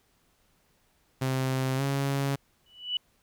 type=tone with pitch glide; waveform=sawtooth; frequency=131.4 to 138.41 Hz; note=C3 to C#3; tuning=+8 to -2 cents; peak=-22 dBFS; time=1.21-2.36 s; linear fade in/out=10 ms; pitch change=+90 cents; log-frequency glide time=1.76-1.82 s
type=tone with exponential growth; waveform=sine; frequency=2960 Hz; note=F#7; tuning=in tune; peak=-23 dBFS; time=2.66-2.97 s; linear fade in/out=2 ms; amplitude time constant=67 ms
effects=pink hiss -68 dBFS RMS until 3.22 s